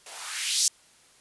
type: noise with band-pass filter sweep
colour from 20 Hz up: violet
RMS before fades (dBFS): -28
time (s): 0.06-0.68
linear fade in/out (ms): 2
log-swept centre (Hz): 500 to 6100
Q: 2
effects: white hiss -58 dBFS RMS until 1.2 s + resampled to 24000 Hz